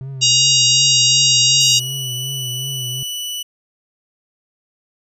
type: tone with vibrato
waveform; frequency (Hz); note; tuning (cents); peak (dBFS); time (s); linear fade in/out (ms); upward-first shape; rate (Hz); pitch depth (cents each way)
triangle; 130.2; C3; -8; -24; 0.01-3.03; 0; triangle; 2.7; 99
type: harmonic tone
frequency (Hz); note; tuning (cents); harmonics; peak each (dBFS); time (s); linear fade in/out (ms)
945; A#5; +23; 3 / 4 / 5 / 6 / 7 / 8; -16 / -17 / -18 / -19 / -19 / -20; 0.21-1.8; 20
type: tone with pitch glide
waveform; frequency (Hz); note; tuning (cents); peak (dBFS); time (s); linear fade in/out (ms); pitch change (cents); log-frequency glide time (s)
sawtooth; 2932 to 2964; F#7 to F#7; -16 to +2; -20; 1.6-3.43; 10; +18; 1.89-2.13
effects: none